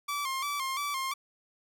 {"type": "tone with vibrato", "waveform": "sawtooth", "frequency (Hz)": 1108, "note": "C#6", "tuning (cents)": -1, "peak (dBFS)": -27, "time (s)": [0.08, 1.14], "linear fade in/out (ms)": 10, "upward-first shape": "square", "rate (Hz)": 2.9, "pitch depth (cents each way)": 72, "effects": []}